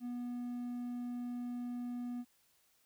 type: tone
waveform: triangle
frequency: 243.6 Hz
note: B3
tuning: 24 cents flat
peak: -36 dBFS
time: 0-2.25 s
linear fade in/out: 50 ms
effects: white hiss -72 dBFS RMS until 2.85 s